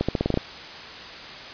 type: accelerating click train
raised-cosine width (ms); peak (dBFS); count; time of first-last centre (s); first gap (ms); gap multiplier
2; -8; 8; 0.01-0.374; 76; 0.87
effects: white hiss -38 dBFS RMS until 1.53 s + resampled to 11025 Hz